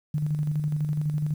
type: tone with tremolo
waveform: sine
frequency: 150.5 Hz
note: D3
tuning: 43 cents sharp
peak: -22 dBFS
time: 0.14-1.34 s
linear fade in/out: 5 ms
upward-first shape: square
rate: 12 Hz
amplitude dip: 40%
effects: 9-bit